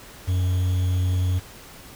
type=tone with quantisation; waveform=triangle; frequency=91.2 Hz; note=F#2; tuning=24 cents flat; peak=-17 dBFS; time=0.27-1.4 s; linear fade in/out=20 ms; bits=7; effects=pink hiss -44 dBFS RMS until 1.95 s